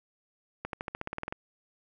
accelerating click train, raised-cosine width 0.5 ms, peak -19 dBFS, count 12, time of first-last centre 0.65-1.325 s, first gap 82 ms, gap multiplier 0.94, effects none

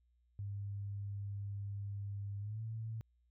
sine tone with pitch glide, 100.6 to 111.62 Hz, G2 to A2, +45 to +25 cents, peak -39 dBFS, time 0.39-3.01 s, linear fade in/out 0 ms, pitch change +180 cents, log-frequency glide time 2.39-2.62 s, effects added 60 Hz sine -70 dBFS peak until 3.3 s

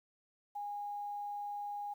sine tone with quantisation, 820 Hz, G#5, 22 cents flat, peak -38 dBFS, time 0.55-1.94 s, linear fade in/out 10 ms, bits 11, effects none

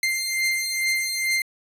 sawtooth beating tone pair, 2093 / 2095.3 Hz, C7 / C7, 0 / +2 cents, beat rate 2.3 Hz, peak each -24 / -20 dBFS, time 0.03-1.42 s, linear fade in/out 2 ms, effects resampled to 32000 Hz

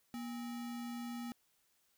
sine tone with sample-and-hold, 238.8 Hz, A#3, 42 cents sharp, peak -40 dBFS, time 0.14-1.32 s, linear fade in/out 0 ms, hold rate 1050 Hz, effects white hiss -75 dBFS RMS until 1.97 s

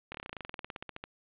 slowing click train, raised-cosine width 0.3 ms, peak -23 dBFS, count 21, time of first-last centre 0.12-1.04 s, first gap 25 ms, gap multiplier 1.06, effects resampled to 8000 Hz + 9-bit

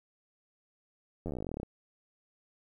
slowing click train, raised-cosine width 2 ms, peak -24 dBFS, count 20, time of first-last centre 1.26-1.631 s, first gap 11 ms, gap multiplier 1.06, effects 11-bit

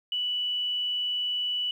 sine tone, 2960 Hz, F#7, in tune, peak -26 dBFS, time 0.12-1.71 s, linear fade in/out 2 ms, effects 10-bit

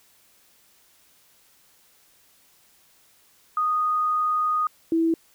sine tone pair in turn, 1239 / 328.2 Hz, D#6 / E4, -8 / -8 cents, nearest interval octave + major seventh, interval 2300 cents, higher first, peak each -20 / -18 dBFS, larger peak second, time 3.57-4.67 / 4.92-5.14 s, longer first, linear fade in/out 2 ms, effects white hiss -59 dBFS RMS until 5.34 s

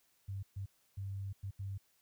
sine tone bursts at uneven times, 98 Hz, G2, in tune, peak -38 dBFS, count 5, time 0.28-0.43 / 0.56-0.66 / 0.97-1.33 / 1.43-1.51 / 1.59-1.78 s, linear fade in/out 10 ms, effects white hiss -73 dBFS RMS until 2.01 s

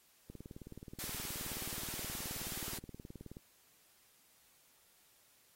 click train, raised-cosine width 3 ms, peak -35 dBFS, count 59, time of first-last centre 0.3-3.369 s, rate 18.9 Hz
white high-pass noise, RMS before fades -43 dBFS, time 0.99-2.78 s, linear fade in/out 0 ms, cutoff 270 Hz, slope 24 dB/octave
effects white hiss -68 dBFS RMS until 5.55 s + AAC 48 kbps

